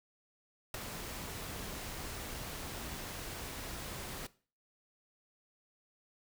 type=noise with ADSR envelope; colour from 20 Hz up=pink; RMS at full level=-35 dBFS; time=0.74-4.27 s; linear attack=4 ms; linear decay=8 ms; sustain=-8 dB; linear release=6 ms; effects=noise-tail reverb RT60 0.4 s tail -19 dB re dry